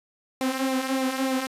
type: tone with flanger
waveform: sawtooth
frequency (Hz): 263.3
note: C4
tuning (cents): +11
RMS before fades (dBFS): -26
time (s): 0.41-1.47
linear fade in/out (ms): 0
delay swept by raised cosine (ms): 0.61 to 4.11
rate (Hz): 3.4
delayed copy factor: -0.6
effects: resampled to 32000 Hz + 9-bit